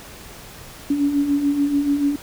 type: beating tone pair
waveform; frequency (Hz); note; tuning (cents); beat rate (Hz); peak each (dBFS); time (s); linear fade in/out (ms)
sine; 279.7 / 286.6; C#4 / D4; +16 / -42; 6.9; -25 / -17; 0.9-2.16; 5
effects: pink hiss -40 dBFS RMS until 2.22 s